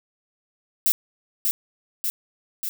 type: noise with echo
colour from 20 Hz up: violet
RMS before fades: -19 dBFS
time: 0.86-0.92 s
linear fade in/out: 0 ms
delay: 590 ms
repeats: 3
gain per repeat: -3 dB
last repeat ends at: 2.69 s
effects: none